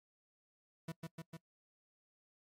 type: tone with echo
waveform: 40% pulse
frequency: 163.8 Hz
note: E3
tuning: 11 cents flat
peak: -39 dBFS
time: 0.88-0.92 s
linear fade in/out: 5 ms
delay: 150 ms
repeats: 3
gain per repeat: -2 dB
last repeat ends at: 1.37 s
effects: noise-tail reverb RT60 0.1 s tail -22 dB re dry + MP3 64 kbps